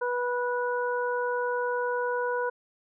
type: harmonic tone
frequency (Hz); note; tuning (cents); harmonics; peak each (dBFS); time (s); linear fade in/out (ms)
490; B4; -14; 1 / 2 / 3; -28 / -31 / -33; 0.01-2.5; 10
effects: none